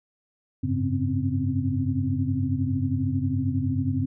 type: tone cluster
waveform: sine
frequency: 94.9 / 104.4 / 137.6 / 259.2 / 271.8 Hz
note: F#2 / G#2 / C#3 / C4 / C#4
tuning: +44 / +10 / -12 / -16 / -34 cents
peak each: -28 / -29 / -29 / -27 / -34 dBFS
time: 0.63-4.06 s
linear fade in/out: 10 ms
effects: none